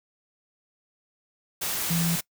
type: tone in noise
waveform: sine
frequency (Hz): 168.3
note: E3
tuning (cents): +36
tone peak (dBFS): -23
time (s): 1.9-2.16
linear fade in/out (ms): 10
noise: white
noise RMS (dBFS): -29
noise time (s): 1.61-2.21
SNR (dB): +3
effects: noise-tail reverb RT60 0.1 s tail -22 dB re dry